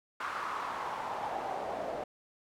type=noise with band-pass filter sweep; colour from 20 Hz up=pink; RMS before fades=-37 dBFS; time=0.2-2.04 s; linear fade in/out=5 ms; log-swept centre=1300 to 590 Hz; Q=3.5; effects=none